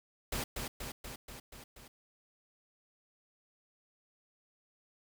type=noise with echo; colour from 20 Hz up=pink; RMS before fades=-36 dBFS; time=0.32-0.44 s; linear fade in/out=5 ms; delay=240 ms; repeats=6; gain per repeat=-3 dB; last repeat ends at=1.88 s; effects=none